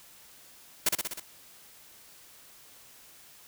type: noise with echo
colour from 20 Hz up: white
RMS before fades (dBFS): -24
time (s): 0.86-0.89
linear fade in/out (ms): 5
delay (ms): 62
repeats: 5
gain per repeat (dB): -3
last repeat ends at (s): 1.2
effects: white hiss -54 dBFS RMS until 3.47 s